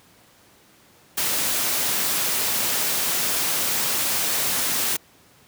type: noise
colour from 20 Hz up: white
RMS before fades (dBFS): -23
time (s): 1.17-4.97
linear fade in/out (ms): 10
effects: pink hiss -54 dBFS RMS until 5.47 s + high-pass 100 Hz 12 dB/octave